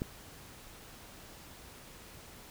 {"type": "click", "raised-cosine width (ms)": 3, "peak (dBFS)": -20, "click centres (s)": 0.019, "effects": ["pink hiss -52 dBFS RMS until 2.5 s"]}